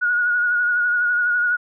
sine tone with vibrato, 1449 Hz, F#6, 37 cents flat, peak -16 dBFS, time 0.01-1.57 s, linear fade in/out 20 ms, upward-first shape sine, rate 12 Hz, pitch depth 32 cents each way, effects none

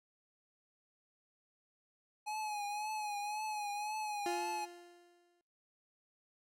square tone with vibrato, 840 Hz, G#5, 19 cents sharp, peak -38 dBFS, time 2.26-4.66 s, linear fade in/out 20 ms, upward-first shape triangle, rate 1.9 Hz, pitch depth 58 cents each way
30% pulse tone with exponential decay, 349.2 Hz, F4, in tune, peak -32 dBFS, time 4.26-5.41 s, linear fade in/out 1 ms, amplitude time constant 250 ms
effects noise-tail reverb RT60 0.9 s tail -23 dB re dry + low-pass 12000 Hz 12 dB/octave

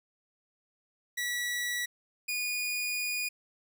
sawtooth tone pair in turn, 1942 / 2453 Hz, B6 / D#7, -30 / -25 cents, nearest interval major third, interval 405 cents, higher second, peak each -27 dBFS, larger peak neither, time 1.17-1.86 / 2.28-3.29 s, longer second, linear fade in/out 10 ms, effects none

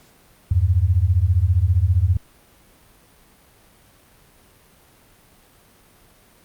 sine beating tone pair, 82.41 / 97.41 Hz, E2 / G2, 0 / -10 cents, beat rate 15 Hz, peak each -17 / -17 dBFS, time 0.51-2.17 s, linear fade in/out 5 ms, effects pink hiss -53 dBFS RMS until 6.44 s + Opus 48 kbps

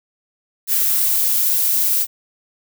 violet noise with high-pass filter sweep, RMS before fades -17 dBFS, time 0.67-2.07 s, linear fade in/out 50 ms, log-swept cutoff 1600 to 250 Hz, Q 1.9, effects none

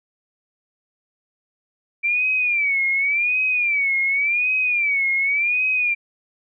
sine tone with vibrato, 2334 Hz, D7, 11 cents flat, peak -17 dBFS, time 2.03-5.95 s, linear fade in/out 20 ms, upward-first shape sine, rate 0.89 Hz, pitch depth 140 cents each way, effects none

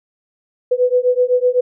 sine beating tone pair, 493.9 / 501.8 Hz, B4 / B4, 0 / +28 cents, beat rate 7.9 Hz, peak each -15 dBFS, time 0.71-1.61 s, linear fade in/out 10 ms, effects none

